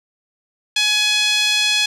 5% pulse tone with band-pass filter, 842 Hz, G#5, 24 cents sharp, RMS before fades -17 dBFS, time 0.76-1.86 s, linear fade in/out 5 ms, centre 3100 Hz, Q 2, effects none

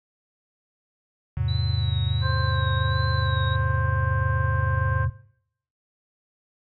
click train, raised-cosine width 0.5 ms, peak -32 dBFS, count 681, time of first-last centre 1.37-5.046 s, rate 185 Hz
sine chord, E augmented, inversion none, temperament equal, 82.41 / 103.83 / 130.81 Hz, E2 / G#2 / B#2, 0 / 0 / 0 cents, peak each -26 dBFS, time 1.37-5.1 s, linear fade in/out 5 ms
sine tone with vibrato, 3913 Hz, B7, 17 cents flat, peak -34 dBFS, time 1.48-3.56 s, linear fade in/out 5 ms, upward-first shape sine, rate 1.4 Hz, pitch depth 57 cents each way
harmonic tone, 526 Hz, C5, 9 cents sharp, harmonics 1 / 2 / 3, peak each -36 / -31 / -31 dBFS, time 2.21-5.08 s, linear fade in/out 50 ms
effects noise-tail reverb RT60 0.7 s tail -20 dB re dry

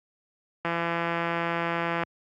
click train, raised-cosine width 0.5 ms, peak -13 dBFS, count 235, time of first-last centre 0.65-2.035 s, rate 169 Hz, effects high-pass 100 Hz 12 dB/octave + Opus 48 kbps

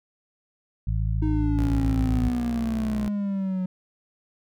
harmonic tone, 54 Hz, A1, 32 cents flat, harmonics 1 / 2 / 3, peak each -24 / -26 / -33 dBFS, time 0.87-2.29 s, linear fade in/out 5 ms
triangle exponential sweep, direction down, 311.1 to 182.9 Hz, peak -22 dBFS, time 1.22-3.66 s, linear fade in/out 5 ms
sawtooth tone, 61.74 Hz, B1, in tune, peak -27 dBFS, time 1.58-3.08 s, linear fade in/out 0 ms
effects none

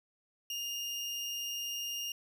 30% pulse tone, 2828 Hz, F7, 21 cents sharp, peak -33 dBFS, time 0.5-2.12 s, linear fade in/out 2 ms, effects none

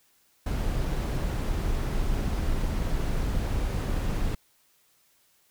brown noise, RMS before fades -27 dBFS, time 0.46-4.35 s, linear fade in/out 5 ms, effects white hiss -65 dBFS RMS until 5.5 s

